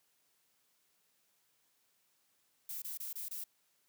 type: noise bursts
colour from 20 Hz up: violet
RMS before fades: -42 dBFS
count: 5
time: 2.69-3.44 s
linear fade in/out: 5 ms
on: 130 ms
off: 25 ms
effects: white hiss -75 dBFS RMS until 3.88 s + high-pass 100 Hz 12 dB/octave